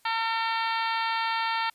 harmonic tone, 453.3 Hz, A#4, 48 cents flat, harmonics 2 / 3 / 4 / 5 / 6 / 7 / 8 / 9 / 10, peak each -28 / -32 / -34 / -36 / -38 / -39 / -40 / -41 / -42 dBFS, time 0.05-1.7 s, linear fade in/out 5 ms, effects white hiss -63 dBFS RMS until 1.74 s + resampled to 32000 Hz

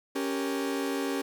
40% pulse chord, G diminished, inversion second, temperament equal, 277.2 / 392 / 466.2 Hz, Db4 / G4 / Bb4, 0 / 0 / 0 cents, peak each -30 / -33 / -35 dBFS, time 0.15-1.22 s, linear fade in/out 10 ms, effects none

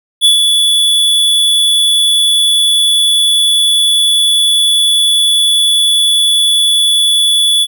square tone with ADSR envelope, 3435 Hz, A7, 42 cents flat, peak -4 dBFS, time 0.21-7.67 s, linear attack 39 ms, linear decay 120 ms, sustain -4 dB, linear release 45 ms, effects none

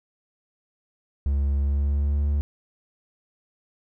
triangle tone with pitch glide, 70 to 72.55 Hz, C#2 to D2, +18 to -21 cents, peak -18 dBFS, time 1.26-2.41 s, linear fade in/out 0 ms, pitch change +61 cents, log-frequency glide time 1.6-2.28 s, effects none

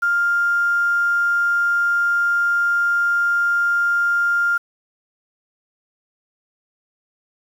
sine tone with quantisation, 1400 Hz, F6, 4 cents sharp, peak -15 dBFS, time 0.02-4.58 s, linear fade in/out 10 ms, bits 7, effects none

